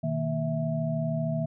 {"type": "tone cluster", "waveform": "sine", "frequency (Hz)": [123.7, 156.8, 231.8, 654], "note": ["B2", "D#3", "A#3", "E5"], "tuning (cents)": [3, 14, -10, -14], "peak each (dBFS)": [-36, -28, -33, -32], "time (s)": [0.03, 1.46], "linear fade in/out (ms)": 10, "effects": []}